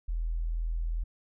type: tone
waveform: sine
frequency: 41.2 Hz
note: E1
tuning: in tune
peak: -28 dBFS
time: 0.08-1.04 s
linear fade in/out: 10 ms
effects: none